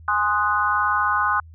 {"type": "chord", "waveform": "sine", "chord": "Ab dominant seventh", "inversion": "none", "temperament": "equal", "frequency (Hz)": [830.6, 1046.5, 1244.5, 1480], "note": ["Ab5", "C6", "Eb6", "Gb6"], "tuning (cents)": [0, 0, 0, 0], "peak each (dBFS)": [-26, -23, -22, -23], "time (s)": [0.08, 1.4], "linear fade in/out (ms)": 2, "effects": ["added 81 Hz sine -41 dBFS peak until 1.54 s"]}